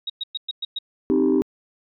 sine tone bursts, 3789 Hz, A#7, 27 cents sharp, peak -24 dBFS, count 6, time 0.07-0.788 s, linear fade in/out 5 ms, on 28 ms, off 110 ms
sine chord, C minor, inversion none, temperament equal, 261.6 / 311.1 / 392 Hz, C4 / Eb4 / G4, 0 / 0 / 0 cents, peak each -19 dBFS, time 1.1-1.42 s, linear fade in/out 0 ms
effects tanh soft clip ceiling -11 dBFS

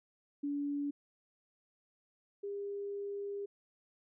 sine tone pair in turn, 286.6 / 402.8 Hz, D4 / G4, -42 / +47 cents, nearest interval tritone, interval 589 cents, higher second, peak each -33 / -37 dBFS, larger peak first, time 0.43-0.91 / 2.43-3.46 s, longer second, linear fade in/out 10 ms, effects none

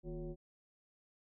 sine tone with frequency modulation, 158.8 Hz, D#3, 36 cents sharp, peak -40 dBFS, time 0.03-0.36 s, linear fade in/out 50 ms, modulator 198 Hz, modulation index 1.5, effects none

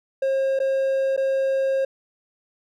triangle tone with dropouts, 537 Hz, C5, 45 cents sharp, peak -17 dBFS, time 0.22-1.85 s, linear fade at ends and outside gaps 5 ms, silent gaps 0.591-0.6 / 1.165-1.175 s, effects none

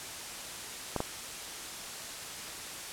clicks, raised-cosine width 1 ms, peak -16 dBFS, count 2, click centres 0.963 / 1.004 s, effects white hiss -41 dBFS RMS until 2.92 s + low-pass 10000 Hz 12 dB/octave

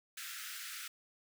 pink high-pass noise, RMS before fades -45 dBFS, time 0.17-0.88 s, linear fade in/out 5 ms, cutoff 1300 Hz, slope 96 dB/octave, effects none

